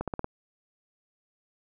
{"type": "accelerating click train", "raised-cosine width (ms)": 1, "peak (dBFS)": -17, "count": 5, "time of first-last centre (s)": [0.01, 0.244], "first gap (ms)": 67, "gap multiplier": 0.91, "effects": []}